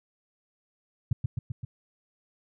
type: tone with echo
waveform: sine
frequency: 119.6 Hz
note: A#2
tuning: 45 cents sharp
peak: -19 dBFS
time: 1.11-1.13 s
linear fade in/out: 5 ms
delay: 130 ms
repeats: 4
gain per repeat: -3 dB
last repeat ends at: 1.65 s
effects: none